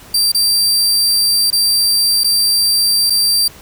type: tone with dropouts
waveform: sawtooth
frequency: 4699 Hz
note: D8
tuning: in tune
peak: -8 dBFS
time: 0.14-3.48 s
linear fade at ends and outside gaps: 5 ms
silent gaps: 0.319-0.346 / 1.504-1.527 / 2.236-2.243 / 3.099-3.103 s
effects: pink hiss -39 dBFS RMS until 3.61 s